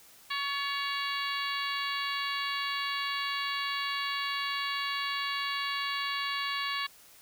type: harmonic tone with a mistuned harmonic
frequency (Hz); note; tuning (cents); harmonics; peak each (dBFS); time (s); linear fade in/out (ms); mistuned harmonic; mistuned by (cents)
560; C#5; +18; 2 / 3 / 4 / 5 / 6 / 7 / 8; -35 / -37 / -38 / -39 / -40 / -40 / -41; 0.3-6.87; 10; 3; +36
effects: white hiss -56 dBFS RMS until 7.21 s